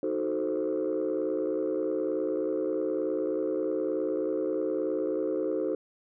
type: chord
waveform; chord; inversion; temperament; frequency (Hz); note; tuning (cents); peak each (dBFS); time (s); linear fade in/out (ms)
sine; D# diminished seventh; none; equal; 311.1 / 370 / 440 / 523.3; D#4 / F#4 / A4 / C5; 0 / 0 / 0 / 0; -31; 0.03-5.75; 2
effects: tanh soft clip ceiling -21 dBFS